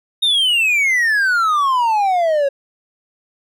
triangle exponential sweep, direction down, 3729 to 544 Hz, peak -11 dBFS, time 0.22-2.49 s, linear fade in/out 10 ms, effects none

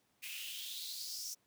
white noise with high-pass filter sweep, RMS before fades -44 dBFS, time 0.22-1.35 s, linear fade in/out 20 ms, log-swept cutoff 2400 to 5900 Hz, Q 5.5, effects pink hiss -75 dBFS RMS until 1.46 s + high-pass 100 Hz 12 dB/octave

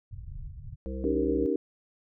pink low-pass noise, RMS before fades -40 dBFS, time 0.11-0.76 s, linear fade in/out 20 ms, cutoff 140 Hz, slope 48 dB/octave
harmonic tone, 65.41 Hz, C2, in tune, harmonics 1 / 3 / 5 / 7 / 8, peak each -34 / -39 / -41 / -42 / -43 dBFS, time 0.86-1.46 s, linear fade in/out 0 ms
sine chord, Eb dominant seventh, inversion third, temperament just, 280 / 311.1 / 388.9 / 466.7 Hz, Db4 / Eb4 / G4 / Bb4, +18 / 0 / -14 / +2 cents, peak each -30 dBFS, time 1.04-1.56 s, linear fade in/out 2 ms
effects none

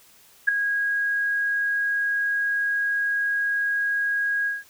sine tone with ADSR envelope, 1643 Hz, G#6, 19 cents flat, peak -11 dBFS, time 0.47-4.64 s, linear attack 17 ms, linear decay 3 ms, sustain -10 dB, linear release 180 ms, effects white hiss -54 dBFS RMS until 4.69 s

